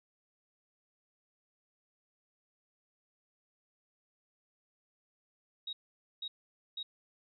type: tone bursts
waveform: sine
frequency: 3791 Hz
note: A#7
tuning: 28 cents sharp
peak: -37 dBFS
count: 3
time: 5.67-6.83 s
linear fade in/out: 5 ms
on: 60 ms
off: 490 ms
effects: none